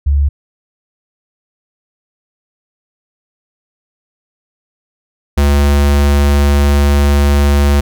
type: tone pair in turn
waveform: sine / square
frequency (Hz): 71 / 71.41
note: C#2 / D2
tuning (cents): +42 / -48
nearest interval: unison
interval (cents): 10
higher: second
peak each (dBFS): -8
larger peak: neither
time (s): 0.06-0.29 / 5.37-7.81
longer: second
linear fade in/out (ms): 10
effects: none